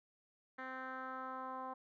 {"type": "tone with low-pass filter sweep", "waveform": "10% pulse", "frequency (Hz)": 260, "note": "C4", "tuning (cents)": -11, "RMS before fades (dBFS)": -45, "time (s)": [0.58, 1.74], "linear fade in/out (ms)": 10, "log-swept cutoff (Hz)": [1900, 970], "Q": 3.1, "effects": []}